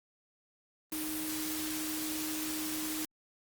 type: tone in noise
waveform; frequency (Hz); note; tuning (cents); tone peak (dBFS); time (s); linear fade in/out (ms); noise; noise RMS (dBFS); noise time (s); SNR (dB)
sine; 311.1; D#4; 0; -37; 0.92-3.05; 2; white; -38; 0.92-3.05; -2
effects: Opus 32 kbps